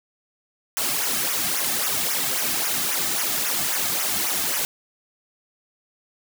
white noise with flanger, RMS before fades -24 dBFS, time 0.77-4.65 s, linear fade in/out 0 ms, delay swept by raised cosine 0.23 to 2.13 ms, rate 3.7 Hz, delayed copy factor -0.85, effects none

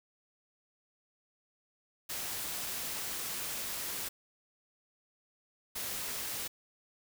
white noise bursts at uneven times, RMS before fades -38 dBFS, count 2, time 2.09-4.09 / 5.75-6.48 s, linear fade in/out 10 ms, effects none

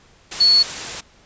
sine tone in noise, 4400 Hz, C#8, 14 cents flat, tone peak -10 dBFS, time 0.4-0.63 s, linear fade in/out 10 ms, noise white, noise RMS -28 dBFS, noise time 0.31-1.01 s, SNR +15 dB, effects pink hiss -52 dBFS RMS until 1.25 s + resampled to 16000 Hz

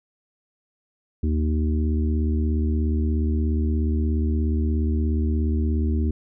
harmonic tone, 76.9 Hz, D#2, 20 cents flat, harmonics 1 / 3 / 4 / 5, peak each -20 / -27 / -31 / -35 dBFS, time 1.23-6.11 s, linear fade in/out 5 ms, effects none

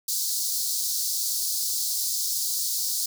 pink high-pass noise, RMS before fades -27 dBFS, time 0.08-3.06 s, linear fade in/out 5 ms, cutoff 4300 Hz, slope 48 dB/octave, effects none

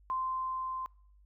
sine tone with level ramp, 1040 Hz, C6, 11 cents flat, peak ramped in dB -30 to -35 dBFS, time 0.1-0.86 s, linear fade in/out 0 ms, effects noise-tail reverb RT60 0.6 s tail -26 dB re dry + added 50 Hz sine -58 dBFS peak until 1.25 s

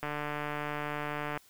click train, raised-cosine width 0.5 ms, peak -20 dBFS, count 200, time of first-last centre 0.03-1.375 s, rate 148 Hz, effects white hiss -61 dBFS RMS until 1.49 s

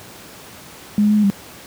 sine tone with pitch steps, 207.9 / 209.3 / 211.5 / 209.9 / 198.4 Hz, G#3 / G#3 / G#3 / G#3 / G3, +2 / +14 / +32 / +19 / +21 cents, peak -11 dBFS, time 0.98-1.3 s, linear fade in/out 0 ms, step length 64 ms, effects pink hiss -39 dBFS RMS until 1.66 s + high-pass 100 Hz 12 dB/octave

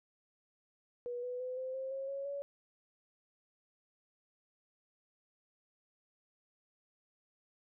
sine tone with pitch steps, 485.5 / 496 / 506.7 / 517.6 / 528.8 / 540.3 / 551.9 / 563.8 Hz, B4 / B4 / B4 / C5 / C5 / C#5 / C#5 / C#5, -30 / +7 / +44 / -19 / +18 / -44 / -8 / +29 cents, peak -37 dBFS, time 1.06-2.42 s, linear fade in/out 0 ms, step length 170 ms, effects none

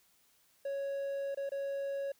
triangle tone with dropouts, 554.4 Hz, C#5, in tune, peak -32 dBFS, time 0.65-2.12 s, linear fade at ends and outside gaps 5 ms, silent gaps 1.347-1.372 / 1.493-1.518 s, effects white hiss -69 dBFS RMS until 2.19 s

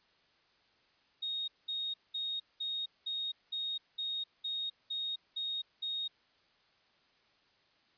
sine tone bursts, 3729 Hz, A#7, in tune, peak -34 dBFS, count 11, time 1.22-6.08 s, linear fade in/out 10 ms, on 260 ms, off 200 ms, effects white hiss -69 dBFS RMS until 7.97 s + resampled to 11025 Hz

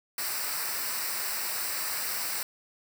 white noise with comb filter, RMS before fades -32 dBFS, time 0.18-2.43 s, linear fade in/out 2 ms, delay 0.3 ms, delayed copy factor -0.7, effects none

